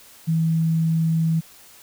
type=tone; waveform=sine; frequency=162.4 Hz; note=E3; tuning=26 cents flat; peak=-17 dBFS; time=0.27-1.41 s; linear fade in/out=20 ms; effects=white hiss -48 dBFS RMS until 1.82 s